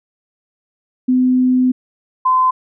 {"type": "tone pair in turn", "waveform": "sine", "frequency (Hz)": [254, 1026.9], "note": ["B3", "C6"], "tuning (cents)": [49, -33], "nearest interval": "2 octaves", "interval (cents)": 2418, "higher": "second", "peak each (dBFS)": -10, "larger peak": "neither", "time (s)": [[1.08, 1.72], [2.25, 2.51]], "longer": "first", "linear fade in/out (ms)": 10, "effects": []}